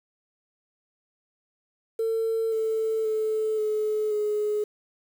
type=tone with pitch steps; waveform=sine; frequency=450 / 442.5 / 435.2 / 427.9 / 420.8 Hz; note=A4 / A4 / A4 / A4 / G#4; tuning=+39 / +10 / -19 / -48 / +23 cents; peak=-22 dBFS; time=1.99-4.64 s; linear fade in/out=5 ms; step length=530 ms; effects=tanh soft clip ceiling -19 dBFS + 8-bit